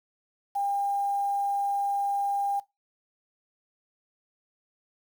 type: tone with quantisation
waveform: sine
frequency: 802 Hz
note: G5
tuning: 39 cents sharp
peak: -25 dBFS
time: 0.55-2.6 s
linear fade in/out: 10 ms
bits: 8
effects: noise-tail reverb RT60 0.2 s tail -19 dB re dry